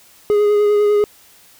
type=tone with vibrato; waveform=triangle; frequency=415.3 Hz; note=G#4; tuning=in tune; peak=-9 dBFS; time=0.3-1.04 s; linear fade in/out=0 ms; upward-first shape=sine; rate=10 Hz; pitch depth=17 cents each way; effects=white hiss -48 dBFS RMS until 1.59 s